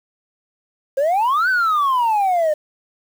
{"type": "exponential two-way sweep", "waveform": "sine", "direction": "up then down", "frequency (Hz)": [523.3, 1554, 595], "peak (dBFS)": -12, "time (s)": [0.97, 2.54], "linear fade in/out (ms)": 10, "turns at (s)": 1.49, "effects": ["tanh soft clip ceiling -13 dBFS", "7-bit"]}